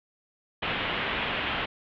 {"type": "low-pass noise", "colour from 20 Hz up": "white", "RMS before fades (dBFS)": -30, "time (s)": [0.62, 1.66], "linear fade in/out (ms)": 10, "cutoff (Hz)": 3300, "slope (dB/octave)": 48, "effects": []}